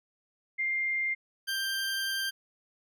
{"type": "tone pair in turn", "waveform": ["sine", "20% pulse"], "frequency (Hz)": [2106, 1577.7], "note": ["C7", "G6"], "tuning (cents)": [11, 11], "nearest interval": "perfect fourth", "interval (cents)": 500, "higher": "first", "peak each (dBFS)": [-27, -25], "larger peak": "second", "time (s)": [[0.58, 1.15], [1.47, 2.31]], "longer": "second", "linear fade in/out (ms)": 20, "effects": []}